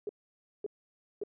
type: tone bursts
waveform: sine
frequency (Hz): 412.9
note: G#4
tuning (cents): -10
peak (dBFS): -32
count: 3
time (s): 0.07-1.236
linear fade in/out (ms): 2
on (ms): 22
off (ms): 550
effects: none